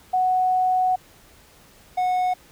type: tone pair in turn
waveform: sine / triangle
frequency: 740 / 732.3 Hz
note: F#5 / F#5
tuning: 0 / -18 cents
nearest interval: unison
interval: 18 cents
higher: first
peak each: -17 dBFS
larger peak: neither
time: 0.13-0.96 / 1.97-2.34 s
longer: first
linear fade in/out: 10 ms
effects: pink hiss -52 dBFS RMS until 2.51 s